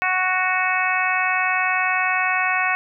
harmonic tone, 370 Hz, F#4, in tune, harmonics 2 / 3 / 4 / 5 / 6 / 7, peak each -25 / -25 / -25 / -25 / -25 / -25 dBFS, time 0.02-2.75 s, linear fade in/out 0 ms, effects none

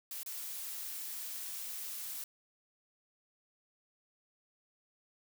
blue noise with dropouts, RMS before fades -42 dBFS, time 0.11-2.24 s, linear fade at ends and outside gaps 2 ms, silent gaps 0.232-0.261 s, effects none

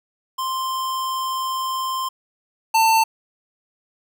square tone pair in turn, 1046.5 / 893.6 Hz, C6 / A5, 0 / +27 cents, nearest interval minor third, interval 273 cents, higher first, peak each -23 / -14 dBFS, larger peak second, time 0.38-2.09 / 2.74-3.04 s, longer first, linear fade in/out 10 ms, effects none

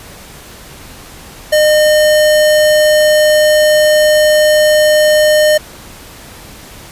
square tone, 609 Hz, D#5, 37 cents flat, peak -7 dBFS, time 1.52-5.58 s, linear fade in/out 10 ms, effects pink hiss -34 dBFS RMS until 6.91 s + resampled to 32000 Hz

